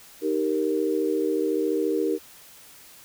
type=chord; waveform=sine; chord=Eb major; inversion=none; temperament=equal; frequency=311.1 / 392 / 466.2 Hz; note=Eb4 / G4 / Bb4; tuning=0 / 0 / 0 cents; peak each=-26 dBFS; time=0.21-2.19 s; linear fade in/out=50 ms; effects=white hiss -49 dBFS RMS until 3.04 s